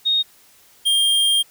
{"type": "tone pair in turn", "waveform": ["sine", "square"], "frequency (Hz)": [3721, 3206], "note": ["A#7", "G7"], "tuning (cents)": [-4, 38], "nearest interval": "minor third", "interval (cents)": 258, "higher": "first", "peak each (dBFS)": -15, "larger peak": "neither", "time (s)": [[0.05, 0.23], [0.85, 1.43]], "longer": "second", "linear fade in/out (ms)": 20, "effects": ["white hiss -52 dBFS RMS until 1.5 s"]}